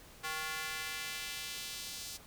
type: tone with high-pass filter sweep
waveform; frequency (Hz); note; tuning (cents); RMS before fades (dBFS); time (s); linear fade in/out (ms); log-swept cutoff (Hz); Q
square; 157; D#3; +16; -41; 0.23-2.18; 20; 1200 to 4900; 1.1
effects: pink hiss -56 dBFS RMS until 2.26 s